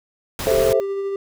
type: noise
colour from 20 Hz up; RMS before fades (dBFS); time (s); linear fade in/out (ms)
pink; -27; 0.39-0.73; 2
type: chord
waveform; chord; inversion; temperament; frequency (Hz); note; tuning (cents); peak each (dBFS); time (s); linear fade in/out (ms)
sine; A minor; none; just; 440 / 528 / 660; A4 / C5 / E5; 0 / +16 / +2; -19 / -18 / -22; 0.47-0.8; 0
type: tone with tremolo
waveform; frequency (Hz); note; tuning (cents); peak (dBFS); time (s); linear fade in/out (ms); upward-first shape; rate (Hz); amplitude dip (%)
triangle; 394.4; G4; +11; -19; 0.51-1.16; 2; sine; 13; 25
effects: none